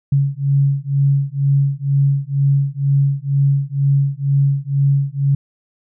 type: beating tone pair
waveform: sine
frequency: 138.3 / 140.4 Hz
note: C#3 / C#3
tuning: -4 / +22 cents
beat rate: 2.1 Hz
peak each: -16 dBFS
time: 0.12-5.35 s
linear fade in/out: 5 ms
effects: none